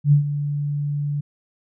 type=tone with ADSR envelope; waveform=sine; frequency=145.2 Hz; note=D3; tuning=19 cents flat; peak=-9 dBFS; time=0.04-1.21 s; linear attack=80 ms; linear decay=110 ms; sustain=-12 dB; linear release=10 ms; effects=none